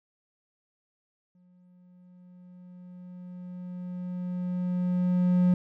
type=tone with exponential growth; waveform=triangle; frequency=179.8 Hz; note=F#3; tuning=49 cents flat; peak=-16 dBFS; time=1.35-5.54 s; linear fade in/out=2 ms; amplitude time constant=910 ms; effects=none